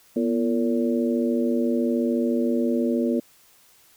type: harmonic tone with a mistuned harmonic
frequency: 113.9 Hz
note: A#2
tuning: 40 cents flat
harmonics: 2 / 3 / 4 / 5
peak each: -22 / -26 / -28 / -30 dBFS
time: 0.16-3.2 s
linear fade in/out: 5 ms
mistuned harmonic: 2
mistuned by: +110 cents
effects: white hiss -56 dBFS RMS until 3.96 s